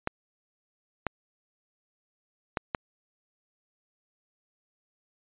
clicks, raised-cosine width 0.5 ms, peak -12 dBFS, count 4, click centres 0.074 / 1.067 / 2.572 / 2.748 s, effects resampled to 8000 Hz

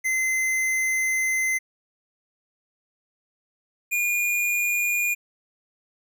square tone pair in turn, 2060 / 2430 Hz, C7 / D#7, -28 / -42 cents, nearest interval minor third, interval 286 cents, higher second, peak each -22 dBFS, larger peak neither, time 0.04-1.59 / 3.91-5.15 s, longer first, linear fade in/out 20 ms, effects none

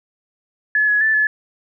sine tone with pitch steps, 1711 / 1685 / 1758 / 1719 Hz, A6 / G#6 / A6 / A6, -49 / +25 / -2 / -41 cents, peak -13 dBFS, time 0.75-1.27 s, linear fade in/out 2 ms, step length 130 ms, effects none

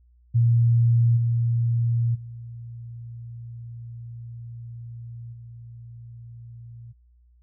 sine tone with level steps, 117.3 Hz, A#2, 11 cents sharp, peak -15 / -19 / -35 / -39 dBFS, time 0.34-6.93 s, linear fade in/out 20 ms, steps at 1.16 / 2.14 / 5.32 s, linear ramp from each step 20 ms, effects added 60 Hz sine -54 dBFS peak until 7.42 s

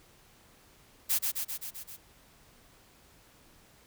blue noise with echo, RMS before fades -27 dBFS, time 1.09-1.19 s, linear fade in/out 20 ms, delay 130 ms, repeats 6, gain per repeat -3 dB, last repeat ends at 1.97 s, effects pink hiss -60 dBFS RMS until 3.86 s

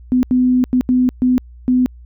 sine tone bursts at uneven times, 252 Hz, B3, 35 cents sharp, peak -10 dBFS, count 6, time 0.12-0.23 / 0.31-0.64 / 0.73-0.81 / 0.89-1.09 / 1.22-1.38 / 1.68-1.86 s, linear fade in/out 0 ms, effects added 60 Hz sine -36 dBFS peak until 2.05 s

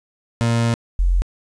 30% pulse / sine tone pair in turn, 116.54 / 44.16 Hz, A#2 / F1, 0 / +20 cents, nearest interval octave + perfect fourth, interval 1680 cents, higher first, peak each -13 dBFS, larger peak neither, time 0.41-0.74 / 0.99-1.22 s, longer first, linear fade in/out 0 ms, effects resampled to 22050 Hz + 9-bit

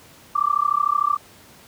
sine tone with amplitude modulation, 1172 Hz, D6, 4 cents flat, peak -13 dBFS, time 0.35-1.17 s, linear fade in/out 10 ms, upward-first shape sine, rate 33.3 Hz, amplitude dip 100%, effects pink hiss -48 dBFS RMS until 1.67 s + high-pass 80 Hz 12 dB/octave

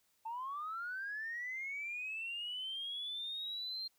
sine linear sweep, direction up, 877 to 4200 Hz, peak -38 dBFS, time 0.25-3.88 s, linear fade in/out 10 ms, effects tanh soft clip ceiling -34 dBFS + white hiss -75 dBFS RMS until 3.98 s

